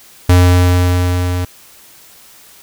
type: tone with level ramp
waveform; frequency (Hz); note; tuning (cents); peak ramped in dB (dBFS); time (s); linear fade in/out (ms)
square; 89.5; F2; +43; -5 to -16; 0.29-1.45; 5
effects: white hiss -42 dBFS RMS until 2.62 s